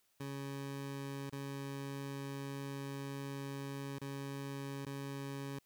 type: tone with dropouts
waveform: 20% pulse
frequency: 138.59 Hz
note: C#3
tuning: in tune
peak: -36 dBFS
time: 0.2-5.59 s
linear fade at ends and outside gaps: 5 ms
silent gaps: 1.298-1.325 / 3.986-4.014 / 4.852-4.864 s
effects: white hiss -75 dBFS RMS until 5.65 s